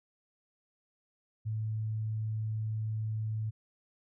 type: tone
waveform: sine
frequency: 109.2 Hz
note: A2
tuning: 13 cents flat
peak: -31 dBFS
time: 1.45-3.51 s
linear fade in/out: 20 ms
effects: none